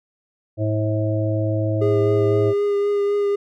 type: harmonic tone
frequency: 107.5 Hz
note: A2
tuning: 40 cents flat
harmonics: 1 / 3 / 5 / 6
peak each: -20 / -25 / -27 / -28 dBFS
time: 0.57-2.54 s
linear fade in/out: 50 ms
type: tone with vibrato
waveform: triangle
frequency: 406.8 Hz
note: G#4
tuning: 36 cents flat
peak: -15 dBFS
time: 1.81-3.36 s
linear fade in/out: 10 ms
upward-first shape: triangle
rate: 3.9 Hz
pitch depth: 18 cents each way
effects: none

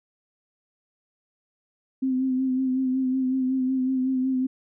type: tone with vibrato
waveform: sine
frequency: 259.9 Hz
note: C4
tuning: 11 cents flat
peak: -21 dBFS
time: 2.02-4.47 s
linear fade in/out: 10 ms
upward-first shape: sine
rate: 5.4 Hz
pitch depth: 32 cents each way
effects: none

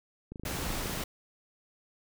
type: click train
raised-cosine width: 3 ms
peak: -28 dBFS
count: 18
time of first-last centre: 0.32-0.974 s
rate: 26 Hz
type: noise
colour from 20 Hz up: pink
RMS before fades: -35 dBFS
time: 0.45-1.04 s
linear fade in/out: 5 ms
effects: none

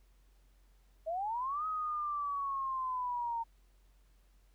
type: linear two-way sweep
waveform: sine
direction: up then down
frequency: 623 to 1271 to 913 Hz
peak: -33 dBFS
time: 1.06-3.44 s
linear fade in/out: 20 ms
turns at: 1.66 s
effects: added 46 Hz sine -62 dBFS peak until 4.54 s + pink hiss -74 dBFS RMS until 4.54 s

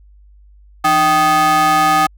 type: ring-modulated tone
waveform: square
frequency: 235 Hz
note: A#3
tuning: 14 cents sharp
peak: -8 dBFS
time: 0.84-2.07 s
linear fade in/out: 10 ms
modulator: 1010 Hz
effects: added 50 Hz sine -42 dBFS peak until 2.17 s

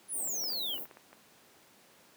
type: exponential sweep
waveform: sine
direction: down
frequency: 10710 to 2801 Hz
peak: -33 dBFS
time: 0.08-0.79 s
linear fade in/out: 50 ms
type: band-stop noise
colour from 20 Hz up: white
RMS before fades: -40 dBFS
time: 0.12-0.87 s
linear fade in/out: 50 ms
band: 710 to 14000 Hz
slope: 24 dB/octave
type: clicks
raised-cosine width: 0.5 ms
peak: -36 dBFS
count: 10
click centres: 0.274 / 0.438 / 0.502 / 0.533 / 0.742 / 0.78 / 0.855 / 0.912 / 0.971 / 1.13 s
effects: pink hiss -60 dBFS RMS until 2.16 s + high-pass 200 Hz 12 dB/octave

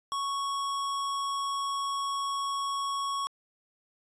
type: tone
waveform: square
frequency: 1108.7 Hz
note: C#6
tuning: in tune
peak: -30 dBFS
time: 0.12-3.27 s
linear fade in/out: 0 ms
effects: resampled to 22050 Hz

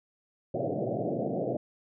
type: band-pass noise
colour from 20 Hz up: white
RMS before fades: -31 dBFS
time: 0.54-1.57 s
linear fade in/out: 5 ms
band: 110 to 710 Hz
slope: 96 dB/octave
effects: none

